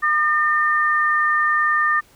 sine tone pair together, 1210 / 1810.4 Hz, D#6 / A6, -49 / +49 cents, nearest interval perfect fifth, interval 698 cents, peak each -18 dBFS, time 0.02-2.01 s, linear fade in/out 20 ms, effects pink hiss -53 dBFS RMS until 2.15 s

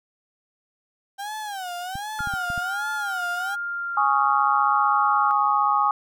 35% pulse tone with vibrato, 779 Hz, G5, 11 cents flat, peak -28 dBFS, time 1.18-3.56 s, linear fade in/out 20 ms, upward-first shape sine, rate 1.3 Hz, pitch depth 180 cents each way
clicks, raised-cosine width 5 ms, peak -23 dBFS, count 6, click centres 1.955 / 2.206 / 2.273 / 2.338 / 2.502 / 2.578 s
sine tone with pitch glide, 1407 to 1379.6 Hz, F6 to F6, +12 to -22 cents, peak -26 dBFS, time 2.19-5.31 s, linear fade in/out 0 ms, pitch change -34 cents, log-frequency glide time 3.51-4.2 s
sine chord, Ab suspended fourth, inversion none, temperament equal, 830.6 / 1108.7 / 1244.5 Hz, Ab5 / Db6 / Eb6, 0 / 0 / 0 cents, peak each -22 dBFS, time 3.97-5.91 s, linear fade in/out 2 ms
effects none

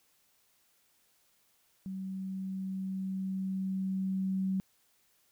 sine tone with level ramp, 190.3 Hz, F#3, 49 cents sharp, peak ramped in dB -36 to -28 dBFS, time 1.86-4.6 s, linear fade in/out 0 ms, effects white hiss -70 dBFS RMS until 5.31 s

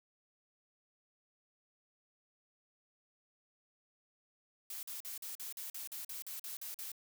blue noise bursts, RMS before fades -44 dBFS, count 13, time 4.7-6.918 s, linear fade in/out 2 ms, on 130 ms, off 44 ms, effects none

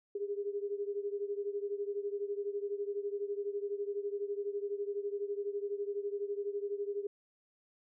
sine beating tone pair, 402.4 / 414.4 Hz, G4 / G#4, +45 / -4 cents, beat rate 12 Hz, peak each -36 / -39 dBFS, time 0.15-7.07 s, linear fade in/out 5 ms, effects none

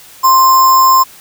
sine tone with sample-and-hold, 1046.5 Hz, C6, in tune, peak -4 dBFS, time 0.23-1.04 s, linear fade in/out 20 ms, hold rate 6300 Hz, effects white hiss -38 dBFS RMS until 1.2 s

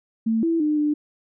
sine tone with pitch steps, 224.1 / 331 / 302 / 297.9 Hz, A3 / E4 / D4 / D4, +32 / +7 / +48 / +25 cents, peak -18 dBFS, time 0.26-0.94 s, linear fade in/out 10 ms, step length 170 ms, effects none

